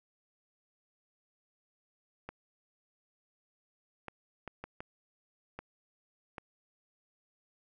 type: clicks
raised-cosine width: 0.5 ms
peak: -26 dBFS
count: 7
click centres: 2.29 / 4.083 / 4.477 / 4.64 / 4.805 / 5.59 / 6.382 s
effects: none